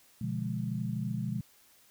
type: chord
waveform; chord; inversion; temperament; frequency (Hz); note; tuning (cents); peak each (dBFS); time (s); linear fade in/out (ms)
sine; B diminished seventh; none; equal; 123.47 / 146.83 / 174.61 / 207.7; B2 / D3 / F3 / Ab3; 0 / 0 / 0 / 0; -35 / -39 / -37 / -36; 0.21-1.41; 5
effects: white hiss -62 dBFS RMS until 1.9 s

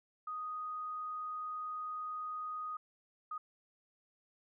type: tone bursts at uneven times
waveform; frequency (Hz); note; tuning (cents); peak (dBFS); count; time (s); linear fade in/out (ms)
sine; 1244.5; D#6; 0; -38; 2; 0.27-2.77 / 3.31-3.38; 5
effects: none

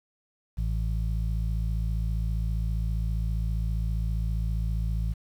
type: harmonic tone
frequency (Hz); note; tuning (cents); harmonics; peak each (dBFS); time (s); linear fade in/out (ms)
55; A1; 0; 1 / 2 / 3; -26 / -32 / -36; 0.57-5.14; 20
effects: 9-bit

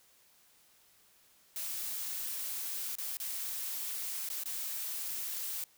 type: noise with dropouts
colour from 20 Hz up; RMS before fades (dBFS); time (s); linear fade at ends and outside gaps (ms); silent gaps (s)
blue; -38; 1.56-5.64; 1; 2.954-2.984 / 3.17-3.2 / 4.289-4.301 / 4.436-4.457
effects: white hiss -65 dBFS RMS until 5.77 s

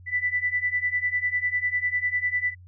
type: beating tone pair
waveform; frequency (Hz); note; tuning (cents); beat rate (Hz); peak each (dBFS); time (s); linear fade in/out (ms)
sine; 1975.5 / 1985.5; B6 / B6; 0 / +9; 10; -27 / -25; 0.06-2.55; 50
effects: added 90 Hz sine -45 dBFS peak until 2.67 s

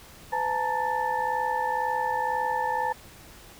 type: tone cluster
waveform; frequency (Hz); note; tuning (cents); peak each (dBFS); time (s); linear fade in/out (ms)
sine; 505 / 859 / 921 / 1765; B4 / A5 / A#5 / A6; +39 / -42 / -21 / +5; -33 / -28 / -28 / -34; 0.32-2.93; 10
effects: pink hiss -49 dBFS RMS until 3.59 s

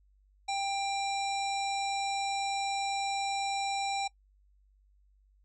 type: harmonic tone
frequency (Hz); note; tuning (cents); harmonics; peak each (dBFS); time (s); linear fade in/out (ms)
791; G5; +15; 1 / 3 / 5 / 7 / 9 / 10; -31 / -38 / -39 / -45 / -46 / -46; 0.48-4.08; 10
effects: noise-tail reverb RT60 0.1 s tail -23 dB re dry + added 49 Hz sine -62 dBFS peak until 5.44 s

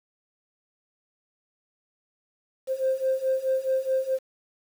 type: beating tone pair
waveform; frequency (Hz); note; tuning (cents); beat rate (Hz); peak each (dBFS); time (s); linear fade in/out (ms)
sine; 523.3 / 528; C5 / C5; 0 / +16; 4.7; -26 / -24; 2.67-4.19; 50
effects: tanh soft clip ceiling -16 dBFS + 8-bit

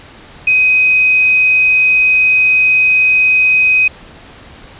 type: tone with quantisation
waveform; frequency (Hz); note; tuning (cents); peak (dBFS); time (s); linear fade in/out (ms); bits
sine; 2516; D#7; +19; -7; 0.47-3.88; 5; 5
effects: pink hiss -37 dBFS RMS until 4.79 s + resampled to 8000 Hz

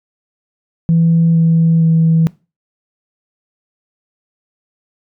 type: tone with pitch steps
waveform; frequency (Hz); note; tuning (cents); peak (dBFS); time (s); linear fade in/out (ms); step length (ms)
sine; 165.8 / 164.27 / 162.76; E3 / E3 / E3; +10 / -6 / -22; -7; 0.89-2.27; 0; 460
effects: noise-tail reverb RT60 0.3 s tail -22 dB re dry + tanh soft clip ceiling -4 dBFS

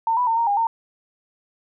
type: tone with pitch steps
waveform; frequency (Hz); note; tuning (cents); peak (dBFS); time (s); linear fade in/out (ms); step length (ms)
sine; 907 / 987 / 908 / 929 / 811 / 913; A#5 / B5 / A#5 / A#5 / G#5 / A#5; -48 / -1 / -46 / -6 / -41 / -36; -17; 0.07-0.67; 2; 100
effects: none

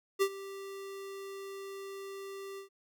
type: tone with ADSR envelope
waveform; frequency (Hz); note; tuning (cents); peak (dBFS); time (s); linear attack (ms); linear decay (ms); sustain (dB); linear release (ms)
square; 392; G4; 0; -24; 0.19-2.69; 29; 66; -18; 110
effects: none

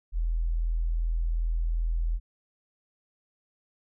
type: tone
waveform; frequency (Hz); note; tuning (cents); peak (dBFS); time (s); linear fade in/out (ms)
sine; 41.32; E1; +5; -24; 0.12-2.2; 50
effects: none

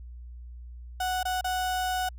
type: tone with dropouts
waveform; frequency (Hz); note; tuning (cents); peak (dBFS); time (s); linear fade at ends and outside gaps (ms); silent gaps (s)
35% pulse; 739; F#5; -2; -25; 1-2.09; 5; 1.231-1.252 / 1.411-1.443
effects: added 60 Hz sine -40 dBFS peak until 2.18 s

